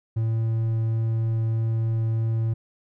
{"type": "tone", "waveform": "triangle", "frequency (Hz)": 112.7, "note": "A2", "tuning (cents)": 42, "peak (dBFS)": -19, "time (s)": [0.16, 2.54], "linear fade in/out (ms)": 10, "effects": []}